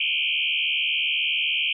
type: tone with frequency modulation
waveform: sine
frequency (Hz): 2765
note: F7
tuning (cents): -18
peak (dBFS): -21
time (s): 0-1.73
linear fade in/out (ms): 5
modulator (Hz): 76.4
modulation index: 5.6
effects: none